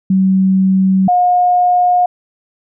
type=tone pair in turn; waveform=sine; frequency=190 / 717.3 Hz; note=F#3 / F5; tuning=+46 / +46 cents; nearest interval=octave + major seventh; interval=2300 cents; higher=second; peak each=-8 dBFS; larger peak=neither; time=0.1-1.08 / 1.08-2.06 s; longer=neither; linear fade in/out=5 ms; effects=none